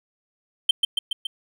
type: tone with echo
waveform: triangle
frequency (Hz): 3122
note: G7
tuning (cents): -8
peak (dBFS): -11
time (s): 0.69-0.71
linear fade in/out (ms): 5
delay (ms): 140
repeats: 4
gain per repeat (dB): -3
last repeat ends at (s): 1.27
effects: none